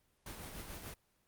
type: noise with tremolo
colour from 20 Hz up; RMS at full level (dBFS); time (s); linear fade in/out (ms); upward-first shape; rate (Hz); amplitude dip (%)
pink; -45; 0.26-0.94; 2; sine; 6.9; 40
effects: pink hiss -75 dBFS RMS until 1.27 s + Opus 24 kbps